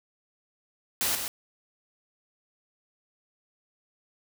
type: noise with echo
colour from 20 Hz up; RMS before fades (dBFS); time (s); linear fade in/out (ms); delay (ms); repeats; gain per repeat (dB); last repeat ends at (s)
white; -27; 1.01-1.15; 0; 130; 1; -6; 1.28
effects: none